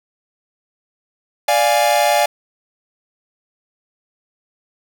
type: chord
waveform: 45% pulse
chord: D diminished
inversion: none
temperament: equal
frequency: 587.3 / 698.5 / 830.6 Hz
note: D5 / F5 / Ab5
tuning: 0 / 0 / 0 cents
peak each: -17 dBFS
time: 1.48-2.26 s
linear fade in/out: 5 ms
effects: none